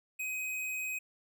square tone, 2519 Hz, D#7, 21 cents sharp, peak -35 dBFS, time 0.19-0.99 s, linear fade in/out 10 ms, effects none

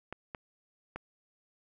clicks, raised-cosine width 0.5 ms, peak -24 dBFS, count 3, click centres 0.126 / 0.348 / 0.96 s, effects none

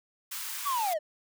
white high-pass noise, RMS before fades -37 dBFS, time 0.31-0.94 s, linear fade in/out 10 ms, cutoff 900 Hz, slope 48 dB/octave
triangle linear sweep, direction down, 1174.7 to 585 Hz, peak -25 dBFS, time 0.65-0.99 s, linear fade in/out 20 ms
effects none

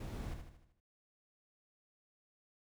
brown noise with echo, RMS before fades -43 dBFS, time 0-0.34 s, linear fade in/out 5 ms, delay 77 ms, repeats 6, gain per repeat -6 dB, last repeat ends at 0.802 s, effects none

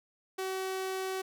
sawtooth tone, 378.8 Hz, F#4, 41 cents sharp, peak -29 dBFS, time 0.38-1.22 s, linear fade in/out 10 ms, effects none

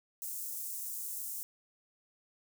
white high-pass noise, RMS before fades -40 dBFS, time 0.22-1.43 s, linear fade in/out 0 ms, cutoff 7100 Hz, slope 24 dB/octave, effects none

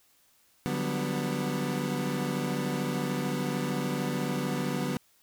30% pulse chord, G major seventh, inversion second, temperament equal with one note detuned, 146.83 / 182.56 / 196 / 246.9 Hz, D3 / F#3 / G3 / B3, 0 / -23 / 0 / 0 cents, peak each -31 / -32 / -34 / -30 dBFS, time 0.66-4.97 s, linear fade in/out 0 ms, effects white hiss -65 dBFS RMS until 5.22 s

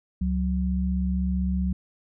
sine tone pair together, 69.3 / 185.01 Hz, C#2 / F#3, 0 / 0 cents, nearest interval octave + perfect fourth, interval 1700 cents, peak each -25 dBFS, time 0.21-1.73 s, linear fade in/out 5 ms, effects none

